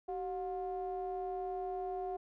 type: ring-modulated tone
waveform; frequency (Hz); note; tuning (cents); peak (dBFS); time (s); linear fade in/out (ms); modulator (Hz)
triangle; 170.2; F3; -44; -31; 0.08-2.17; 10; 551
effects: none